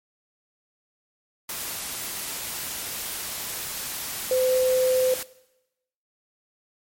sine tone in noise, 512 Hz, C5, 38 cents flat, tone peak -19 dBFS, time 4.31-5.14 s, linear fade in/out 2 ms, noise white, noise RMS -32 dBFS, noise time 1.49-5.23 s, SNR +10 dB, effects noise-tail reverb RT60 0.9 s tail -19 dB re dry + MP3 64 kbps

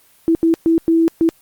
sine tone bursts at uneven times, 329 Hz, E4, 3 cents flat, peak -10 dBFS, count 5, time 0.28-0.35 / 0.43-0.54 / 0.66-0.78 / 0.88-1.08 / 1.21-1.29 s, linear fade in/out 0 ms, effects white hiss -52 dBFS RMS until 1.41 s + Opus 24 kbps

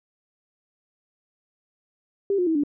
sine tone with pitch steps, 397 / 357.8 / 322.5 / 290.6 Hz, G4 / F4 / E4 / D4, +22 / +42 / -38 / -18 cents, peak -19 dBFS, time 2.3-2.636 s, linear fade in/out 2 ms, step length 84 ms, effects none

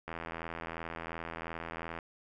click train, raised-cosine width 0.5 ms, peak -24 dBFS, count 159, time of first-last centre 0.08-1.988 s, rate 82.8 Hz, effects none

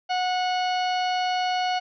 harmonic tone, 732 Hz, F#5, 19 cents flat, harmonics 1 / 2 / 3 / 4 / 5 / 6 / 7 / 8, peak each -23 / -34 / -35 / -33 / -46 / -36 / -49 / -47 dBFS, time 0.09-1.8 s, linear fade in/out 20 ms, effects none

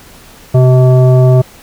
sine tone with frequency modulation, 128.9 Hz, C3, 26 cents flat, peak -3 dBFS, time 0.54-1.42 s, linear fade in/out 10 ms, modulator 510 Hz, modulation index 0.65, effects pink hiss -38 dBFS RMS until 1.62 s

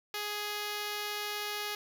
5% pulse tone, 416.4 Hz, G#4, 5 cents sharp, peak -23 dBFS, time 0.14-1.75 s, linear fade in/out 2 ms, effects none

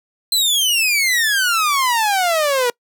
sawtooth exponential sweep, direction down, 4140 to 473.2 Hz, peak -11 dBFS, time 0.32-2.7 s, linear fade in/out 2 ms, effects noise-tail reverb RT60 0.1 s tail -26 dB re dry

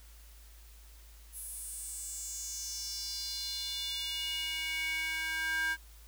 square tone with high-pass filter sweep, 319.6 Hz, D#4, 47 cents sharp, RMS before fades -37 dBFS, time 1.32-5.77 s, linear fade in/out 50 ms, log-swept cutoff 11000 to 1500 Hz, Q 4.6, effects added 54 Hz sine -52 dBFS peak until 6.07 s + white hiss -60 dBFS RMS until 6.07 s

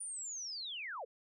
sine linear sweep, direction down, 9550 to 415.3 Hz, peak -40 dBFS, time 0-1.05 s, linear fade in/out 10 ms, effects none

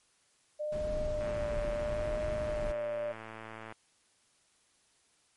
sine tone with vibrato, 600 Hz, D5, 37 cents sharp, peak -32 dBFS, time 0.59-3.13 s, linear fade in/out 20 ms, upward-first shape sine, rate 0.74 Hz, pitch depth 25 cents each way
brown noise, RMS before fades -38 dBFS, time 0.72-2.72 s, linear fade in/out 5 ms
click train, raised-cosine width 0.5 ms, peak -29 dBFS, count 280, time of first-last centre 1.21-3.724 s, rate 111 Hz
effects white hiss -69 dBFS RMS until 5.36 s + MP3 48 kbps

